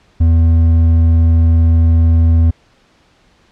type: tone with hard clipping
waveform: sine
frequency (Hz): 82.41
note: E2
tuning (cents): 0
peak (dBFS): -8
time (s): 0.2-2.51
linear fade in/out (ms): 10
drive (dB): 5
effects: pink hiss -52 dBFS RMS until 3.51 s + low-pass 5000 Hz 12 dB/octave